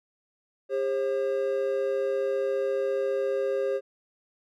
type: tone pair together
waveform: triangle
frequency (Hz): 402 / 536.6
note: G4 / C5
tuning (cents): +44 / +44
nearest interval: perfect fourth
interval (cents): 500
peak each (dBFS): -26 / -25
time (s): 0.69-3.81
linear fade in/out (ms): 50
effects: none